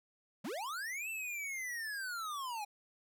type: linear two-way sweep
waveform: square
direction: up then down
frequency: 160 to 2687 to 802 Hz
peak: -39 dBFS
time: 0.44-2.65 s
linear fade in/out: 10 ms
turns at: 1.09 s
effects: none